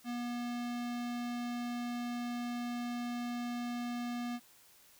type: tone with low-pass filter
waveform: square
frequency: 241.1 Hz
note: B3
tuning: 41 cents flat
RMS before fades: -38 dBFS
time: 0.04-4.4 s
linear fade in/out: 50 ms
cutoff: 5900 Hz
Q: 0.78
effects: white hiss -62 dBFS RMS until 4.99 s